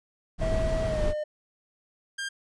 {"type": "noise", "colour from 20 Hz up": "brown", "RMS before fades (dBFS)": -27, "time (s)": [0.38, 1.14], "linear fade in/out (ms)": 50}
{"type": "tone with pitch glide", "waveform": "triangle", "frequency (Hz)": [645, 605.3], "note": ["E5", "D#5"], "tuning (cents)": [-38, -48], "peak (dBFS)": -26, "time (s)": [0.41, 1.24], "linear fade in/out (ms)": 10, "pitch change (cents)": -110, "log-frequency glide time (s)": [0.86, 1.02]}
{"type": "tone", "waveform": "sawtooth", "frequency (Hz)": 1600, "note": "G6", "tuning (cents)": 35, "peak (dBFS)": -27, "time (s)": [2.18, 2.29], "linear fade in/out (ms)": 10}
{"effects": ["resampled to 22050 Hz"]}